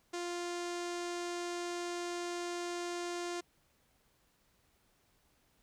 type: tone with low-pass filter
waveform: sawtooth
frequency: 349.2 Hz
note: F4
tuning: in tune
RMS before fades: -39 dBFS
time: 0.13-3.41 s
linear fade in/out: 10 ms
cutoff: 7200 Hz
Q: 1.8
effects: pink hiss -72 dBFS RMS until 5.62 s